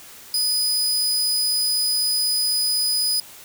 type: tone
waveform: sawtooth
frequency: 4978 Hz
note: D#8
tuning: in tune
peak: -16 dBFS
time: 0.34-3.2 s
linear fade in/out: 2 ms
effects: white hiss -43 dBFS RMS until 3.44 s